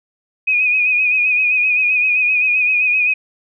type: tone with vibrato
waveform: sine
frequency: 2489 Hz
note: D#7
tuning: in tune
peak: -12 dBFS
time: 0.47-3.14 s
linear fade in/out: 10 ms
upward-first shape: sine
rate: 7.7 Hz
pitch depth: 45 cents each way
effects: none